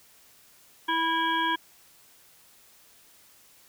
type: harmonic tone with a mistuned harmonic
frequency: 327.4 Hz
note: E4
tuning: 12 cents flat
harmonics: 1 / 3 / 5 / 7 / 9 / 10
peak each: -33 / -26 / -29 / -39 / -42 / -32 dBFS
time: 0.88-1.56 s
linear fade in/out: 10 ms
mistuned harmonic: 7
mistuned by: +15 cents
effects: white hiss -57 dBFS RMS until 3.68 s